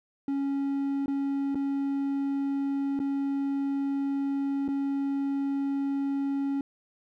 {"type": "tone with dropouts", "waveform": "triangle", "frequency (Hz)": 277.2, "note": "C#4", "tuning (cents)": 0, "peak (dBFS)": -24, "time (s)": [0.28, 6.61], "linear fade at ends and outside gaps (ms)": 2, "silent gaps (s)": [[1.06, 1.08], [1.547, 1.554], [2.992, 3], [4.68, 4.686]], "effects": []}